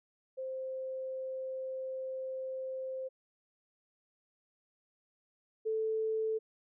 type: tone pair in turn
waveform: sine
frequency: 523.3 / 440 Hz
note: C5 / A4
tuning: 0 / 0 cents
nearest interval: minor third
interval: 300 cents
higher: first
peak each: -36 / -30 dBFS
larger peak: second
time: 0.37-3.09 / 5.65-6.39 s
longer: first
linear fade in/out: 20 ms
effects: none